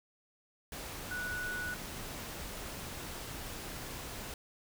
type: tone in noise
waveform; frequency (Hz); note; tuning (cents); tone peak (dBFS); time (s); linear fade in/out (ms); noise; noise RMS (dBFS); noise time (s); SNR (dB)
sine; 1473; F#6; -8; -36; 1.11-1.74; 2; pink; -43; 0.72-4.34; +4
effects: none